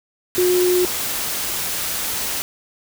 sine tone in noise, 360.8 Hz, F#4, 44 cents flat, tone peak -14 dBFS, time 0.38-0.85 s, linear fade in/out 0 ms, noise white, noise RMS -24 dBFS, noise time 0.35-2.42 s, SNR +7 dB, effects none

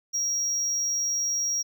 triangle tone, 5650 Hz, F8, 19 cents sharp, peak -23 dBFS, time 0.13-1.63 s, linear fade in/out 20 ms, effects none

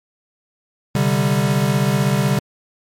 square chord, C suspended second, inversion none, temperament equal, 130.81 / 146.83 / 196 Hz, C3 / D3 / G3, 0 / 0 / 0 cents, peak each -20 dBFS, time 0.95-2.39 s, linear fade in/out 2 ms, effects MP3 64 kbps

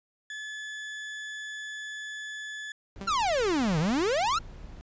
35% pulse tone, 1721 Hz, A6, 39 cents flat, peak -34 dBFS, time 0.3-2.72 s, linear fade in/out 2 ms
brown noise, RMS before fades -44 dBFS, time 2.96-4.81 s, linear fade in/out 0 ms
sawtooth tone with exponential decay, 196 Hz, G3, in tune, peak -31 dBFS, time 3.01-3.24 s, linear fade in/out 0 ms, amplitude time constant 48 ms
45% pulse exponential two-way sweep, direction down then up, 1420 to 146.83 to 1420 Hz, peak -24 dBFS, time 3.07-4.39 s, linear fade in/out 10 ms, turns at 3.79 s
effects resampled to 16000 Hz

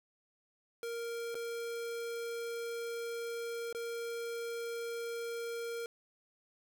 square tone with dropouts, 466.2 Hz, A#4, in tune, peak -38 dBFS, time 0.83-5.86 s, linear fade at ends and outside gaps 1 ms, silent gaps 1.345-1.352 / 3.727-3.748 s, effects none

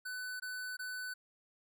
square tone bursts, 1500 Hz, F#6, 23 cents sharp, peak -40 dBFS, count 3, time 0.05-1.14 s, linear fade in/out 10 ms, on 350 ms, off 20 ms, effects none

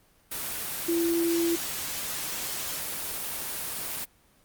sine tone in noise, 337.6 Hz, E4, 41 cents sharp, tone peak -23 dBFS, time 0.88-1.56 s, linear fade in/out 10 ms, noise white, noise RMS -33 dBFS, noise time 0.31-4.05 s, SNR +7 dB, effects pink hiss -62 dBFS RMS until 4.44 s + Opus 24 kbps

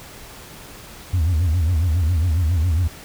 sine tone with vibrato, 83.9 Hz, E2, 31 cents sharp, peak -13 dBFS, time 1.13-2.88 s, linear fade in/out 10 ms, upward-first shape sine, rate 7.3 Hz, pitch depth 170 cents each way, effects tanh soft clip ceiling -14 dBFS + pink hiss -40 dBFS RMS until 3.04 s

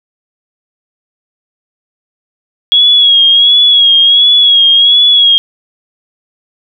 sine tone with vibrato, 3322 Hz, G#7, in tune, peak -3 dBFS, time 2.72-5.38 s, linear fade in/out 0 ms, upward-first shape sine, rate 1.4 Hz, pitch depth 49 cents each way, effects none

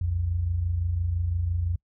sine tone pair together, 61.2 / 87.1 Hz, B1 / F2, -15 / -4 cents, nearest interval tritone, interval 611 cents, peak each -32 / -24 dBFS, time 0.01-1.76 s, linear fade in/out 5 ms, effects noise-tail reverb RT60 0.1 s tail -26 dB re dry

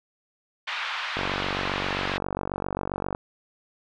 pink band-pass noise, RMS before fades -31 dBFS, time 0.67-2.18 s, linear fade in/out 10 ms, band 1000 to 3700 Hz, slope 24 dB/octave
click train, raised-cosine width 1 ms, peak -14 dBFS, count 95, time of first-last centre 1.17-3.149 s, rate 47.5 Hz
effects none

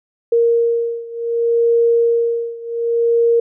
sine beating tone pair, 466.2 / 466.86 Hz, A#4 / A#4, 0 / +3 cents, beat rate 0.66 Hz, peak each -15 / -17 dBFS, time 0.32-3.4 s, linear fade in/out 5 ms, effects none

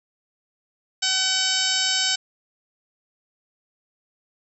harmonic tone, 758 Hz, F#5, 42 cents sharp, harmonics 1 / 2 / 3 / 4 / 5 / 6 / 7 / 8 / 9 / 10, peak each -36 / -29 / -33 / -26 / -28 / -28 / -26 / -32 / -36 / -29 dBFS, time 1.02-2.16 s, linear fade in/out 10 ms, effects none

